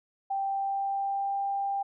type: tone with pitch glide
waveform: sine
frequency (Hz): 784 to 793.6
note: G5 to G5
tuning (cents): 0 to +21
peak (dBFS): -27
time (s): 0.3-1.83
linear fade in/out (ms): 10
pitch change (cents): +21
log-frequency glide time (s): 0.43-1.4
effects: none